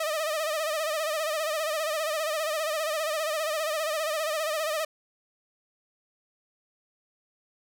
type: tone with vibrato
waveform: sawtooth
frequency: 622.3 Hz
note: D#5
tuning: in tune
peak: -23 dBFS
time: 0-4.85 s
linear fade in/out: 5 ms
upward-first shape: sine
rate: 15 Hz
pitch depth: 83 cents each way
effects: none